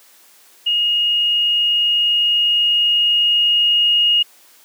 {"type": "tone with level ramp", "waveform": "sine", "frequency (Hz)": 2864, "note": "F7", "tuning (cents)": 43, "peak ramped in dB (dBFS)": [-14, -11], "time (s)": [0.66, 4.23], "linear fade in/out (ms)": 10, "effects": ["white hiss -49 dBFS RMS until 4.64 s", "high-pass 300 Hz 12 dB/octave"]}